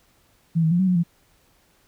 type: tone with pitch steps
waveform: sine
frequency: 165 / 159.9 / 174.7 / 188.7 / 181.3 / 170.3 Hz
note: E3 / D#3 / F3 / F#3 / F#3 / F3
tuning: +2 / +48 / +1 / +34 / -35 / -43 cents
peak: -16 dBFS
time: 0.55-1.036 s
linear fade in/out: 20 ms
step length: 81 ms
effects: pink hiss -61 dBFS RMS until 1.87 s